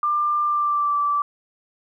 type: tone with pitch glide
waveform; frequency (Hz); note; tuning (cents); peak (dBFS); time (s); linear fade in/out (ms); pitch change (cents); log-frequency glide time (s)
sine; 1192 to 1162.8; D6 to D6; +25 to -18; -18; 0.03-1.22; 2; -43; 0.43-0.96
effects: 10-bit